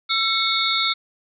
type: tone cluster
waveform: sine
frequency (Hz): 1342 / 2200 / 3545 / 3766 / 4327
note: E6 / C#7 / A7 / A#7 / C#8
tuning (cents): +31 / -14 / +12 / +17 / -43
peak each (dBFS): -25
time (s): 0.09-0.94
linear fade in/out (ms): 20
effects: none